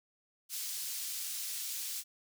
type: high-pass noise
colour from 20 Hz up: pink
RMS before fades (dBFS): -39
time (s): 0.49-2.04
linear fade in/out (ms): 50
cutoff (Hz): 4900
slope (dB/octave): 12
effects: none